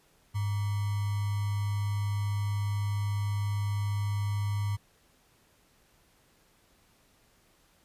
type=tone with sample-and-hold; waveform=sine; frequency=101.9 Hz; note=G#2; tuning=32 cents flat; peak=-27 dBFS; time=0.34-4.77 s; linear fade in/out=20 ms; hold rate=1050 Hz; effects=pink hiss -65 dBFS RMS until 7.84 s + resampled to 32000 Hz